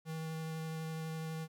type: tone with vibrato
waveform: square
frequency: 160 Hz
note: D#3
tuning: 49 cents sharp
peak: -39 dBFS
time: 0.05-1.48 s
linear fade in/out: 50 ms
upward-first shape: sine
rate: 12 Hz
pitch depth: 9 cents each way
effects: 13-bit